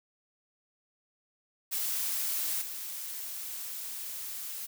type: noise with level steps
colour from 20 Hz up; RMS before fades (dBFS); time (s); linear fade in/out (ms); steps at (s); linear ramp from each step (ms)
blue; -32 / -39; 1.71-4.67; 20; 2.61; 10
effects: none